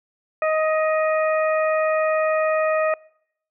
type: harmonic tone with a mistuned harmonic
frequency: 627 Hz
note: D#5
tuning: 13 cents sharp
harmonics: 1 / 2 / 3 / 4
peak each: -19 / -25 / -29 / -31 dBFS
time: 0.42-2.94 s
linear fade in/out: 2 ms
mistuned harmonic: 4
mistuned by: -26 cents
effects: noise-tail reverb RT60 0.7 s tail -25 dB re dry